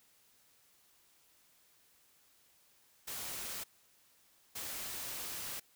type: noise bursts at uneven times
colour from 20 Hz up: white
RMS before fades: -42 dBFS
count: 2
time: 3.07-3.64 / 4.55-5.6 s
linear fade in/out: 10 ms
effects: white hiss -68 dBFS RMS until 5.75 s